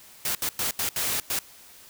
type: noise bursts at uneven times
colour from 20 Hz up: white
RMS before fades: -27 dBFS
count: 6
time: 0.25-0.35 / 0.42-0.49 / 0.59-0.71 / 0.79-0.89 / 0.96-1.2 / 1.3-1.39 s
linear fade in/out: 2 ms
effects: white hiss -50 dBFS RMS until 1.89 s